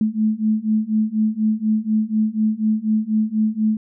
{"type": "beating tone pair", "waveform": "sine", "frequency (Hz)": [214.5, 218.6], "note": ["A3", "A3"], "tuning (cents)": [-44, -11], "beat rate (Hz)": 4.1, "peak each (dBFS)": [-20, -19], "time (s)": [0.01, 3.77], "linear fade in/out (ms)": 2, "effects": []}